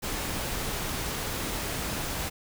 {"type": "noise", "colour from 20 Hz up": "pink", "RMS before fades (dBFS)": -32, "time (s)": [0.02, 2.3], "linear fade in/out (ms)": 20, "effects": []}